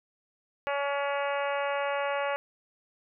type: harmonic tone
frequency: 282.3 Hz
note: C#4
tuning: 32 cents sharp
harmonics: 2 / 3 / 4 / 5 / 6 / 7 / 8 / 9 / 10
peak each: -30 / -34 / -36 / -38 / -40 / -41 / -42 / -43 / -44 dBFS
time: 0.67-2.36 s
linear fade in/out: 0 ms
effects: none